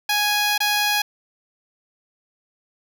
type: tone with dropouts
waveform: 10% pulse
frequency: 830.6 Hz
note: G#5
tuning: in tune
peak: -10 dBFS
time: 0.09-1.02 s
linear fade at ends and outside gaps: 5 ms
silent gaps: 0.579-0.603 s
effects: none